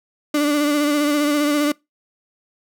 35% pulse tone with vibrato, 293.7 Hz, D4, in tune, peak -14 dBFS, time 0.34-1.72 s, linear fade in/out 5 ms, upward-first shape sine, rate 15 Hz, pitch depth 36 cents each way, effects noise-tail reverb RT60 0.2 s tail -24 dB re dry

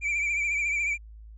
triangle tone with vibrato, 2333 Hz, D7, 12 cents flat, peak -23 dBFS, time 0.01-0.98 s, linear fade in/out 50 ms, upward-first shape triangle, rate 14 Hz, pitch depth 68 cents each way, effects added 54 Hz sine -43 dBFS peak until 1.37 s + resampled to 22050 Hz

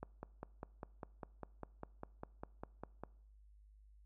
click train, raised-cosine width 1 ms, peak -30 dBFS, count 16, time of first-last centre 0.03-3.036 s, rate 4.99 Hz, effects noise-tail reverb RT60 0.7 s tail -23 dB re dry + added 51 Hz sine -60 dBFS peak until 4.05 s

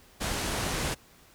pink low-pass noise, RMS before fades -31 dBFS, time 0.2-0.95 s, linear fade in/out 20 ms, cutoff 11000 Hz, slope 24 dB/octave, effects pink hiss -57 dBFS RMS until 1.34 s

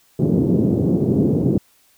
pink band-pass noise, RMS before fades -17 dBFS, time 0.19-1.58 s, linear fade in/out 5 ms, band 120 to 390 Hz, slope 24 dB/octave, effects white hiss -57 dBFS RMS until 1.97 s

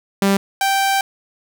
sawtooth tone pair in turn, 197 / 781.9 Hz, G3 / G5, +9 / -5 cents, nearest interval 2 octaves, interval 2386 cents, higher second, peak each -9 / -11 dBFS, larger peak first, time 0.22-0.37 / 0.61-1.01 s, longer second, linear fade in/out 2 ms, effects none

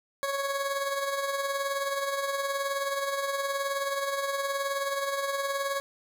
20% pulse tone with tremolo, 554.4 Hz, C#5, in tune, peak -21 dBFS, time 0.23-5.8 s, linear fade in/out 0 ms, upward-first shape triangle, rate 19 Hz, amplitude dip 55%, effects none

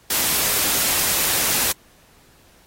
white noise, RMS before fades -20 dBFS, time 0.1-1.72 s, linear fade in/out 5 ms, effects pink hiss -54 dBFS RMS until 2.66 s + AAC 48 kbps

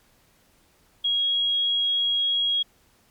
sine tone, 3299 Hz, G#7, 12 cents flat, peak -20 dBFS, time 1.04-2.63 s, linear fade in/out 10 ms, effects pink hiss -61 dBFS RMS until 3.1 s + MP3 96 kbps

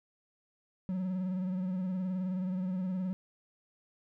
triangle tone with vibrato, 185 Hz, F#3, in tune, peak -29 dBFS, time 0.89-3.13 s, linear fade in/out 0 ms, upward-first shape sine, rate 19 Hz, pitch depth 50 cents each way, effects none

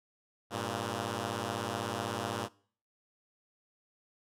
5% pulse beating tone pair, 100 / 116 Hz, G2 / A#2, +35 / -8 cents, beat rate 16 Hz, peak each -25 dBFS, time 0.5-2.49 s, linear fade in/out 50 ms, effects noise-tail reverb RT60 0.5 s tail -22 dB re dry + low-pass 12000 Hz 12 dB/octave

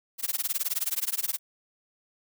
blue noise with tremolo, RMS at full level -26 dBFS, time 0.18-1.39 s, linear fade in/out 50 ms, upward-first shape sine, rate 19 Hz, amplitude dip 100%, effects none

